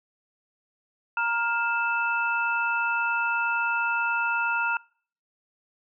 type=tone cluster; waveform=sine; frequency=934 / 1405 / 2638 Hz; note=A#5 / F6 / E7; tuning=+3 / +10 / +1 cents; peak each=-28 / -25 / -31 dBFS; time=1.17-4.77 s; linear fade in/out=2 ms; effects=noise-tail reverb RT60 0.5 s tail -25 dB re dry

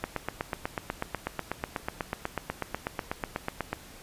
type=click train; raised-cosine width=0.5 ms; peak=-14 dBFS; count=31; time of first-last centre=0.04-3.73 s; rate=8.13 Hz; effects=pink hiss -49 dBFS RMS until 4.02 s + resampled to 32000 Hz

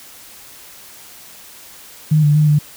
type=tone with pitch steps; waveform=sine; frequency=153.9 / 147.5 / 151.8 / 148.7 Hz; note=D#3 / D3 / D#3 / D3; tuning=-19 / +8 / -42 / +22 cents; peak=-9 dBFS; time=2.11-2.59 s; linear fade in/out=10 ms; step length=120 ms; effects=white hiss -40 dBFS RMS until 2.76 s

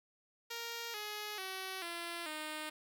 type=tone with pitch steps; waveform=5% pulse; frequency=466.2 / 420.2 / 378.7 / 341.3 / 307.6 Hz; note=A#4 / G#4 / F#4 / F4 / D#4; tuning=0 / +20 / +40 / -40 / -20 cents; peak=-29 dBFS; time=0.5-2.7 s; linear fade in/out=10 ms; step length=440 ms; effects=none

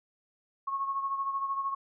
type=beating tone pair; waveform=sine; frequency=1094 / 1107 Hz; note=C#6 / C#6; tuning=-23 / -3 cents; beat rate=13 Hz; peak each=-30 / -38 dBFS; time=0.67-1.75 s; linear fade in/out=10 ms; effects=none

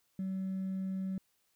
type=tone with hard clipping; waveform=triangle; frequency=190 Hz; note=F#3; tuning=46 cents sharp; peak=-33 dBFS; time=0.19-1.18 s; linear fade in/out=2 ms; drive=2 dB; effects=white hiss -75 dBFS RMS until 1.55 s

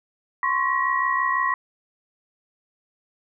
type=tone cluster; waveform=sine; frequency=1039 / 1105 / 1909 Hz; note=C6 / C#6 / A#6; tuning=-12 / -6 / +41 cents; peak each=-24 dBFS; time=0.43-1.54 s; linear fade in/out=2 ms; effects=none

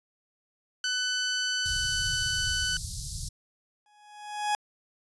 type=tone; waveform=15% pulse; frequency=1500 Hz; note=F#6; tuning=23 cents sharp; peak=-20 dBFS; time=0.84-2.77 s; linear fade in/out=2 ms
type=band-stop noise; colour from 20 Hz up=pink; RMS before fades=-35 dBFS; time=1.65-3.29 s; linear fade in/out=10 ms; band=150 to 4200 Hz; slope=48 dB/octave
type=tone with exponential growth; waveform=40% pulse; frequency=836 Hz; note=G#5; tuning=11 cents sharp; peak=-22 dBFS; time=3.86-4.55 s; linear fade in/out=1 ms; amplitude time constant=150 ms
effects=resampled to 24000 Hz

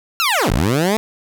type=linear two-way sweep; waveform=15% pulse; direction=down then up; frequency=1396.9 to 40.01 to 226.4 Hz; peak=-8 dBFS; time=0.2-0.97 s; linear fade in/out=0 ms; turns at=0.51 s; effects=none

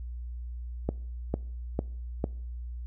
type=click train; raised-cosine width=2 ms; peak=-14 dBFS; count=4; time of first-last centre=0.89-2.241 s; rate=2.22 Hz; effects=noise-tail reverb RT60 0.6 s tail -23 dB re dry + added 60 Hz sine -35 dBFS peak until 2.86 s

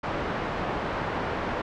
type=low-pass noise; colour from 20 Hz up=white; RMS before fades=-30 dBFS; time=0.03-1.62 s; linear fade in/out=10 ms; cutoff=1100 Hz; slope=12 dB/octave; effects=low-pass 5000 Hz 12 dB/octave

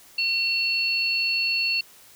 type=tone pair together; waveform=sine; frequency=2722 / 4407 Hz; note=F7 / C#8; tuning=-45 / -11 cents; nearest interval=minor sixth; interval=834 cents; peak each=-23 / -25 dBFS; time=0.18-1.81 s; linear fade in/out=5 ms; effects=white hiss -51 dBFS RMS until 2.15 s

